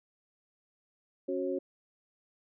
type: tone cluster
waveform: sine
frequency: 276 / 368.8 / 543 Hz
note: C#4 / F#4 / C#5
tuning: -7 / -6 / -36 cents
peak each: -36 / -33 / -35 dBFS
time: 1.28-1.59 s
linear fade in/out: 10 ms
effects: none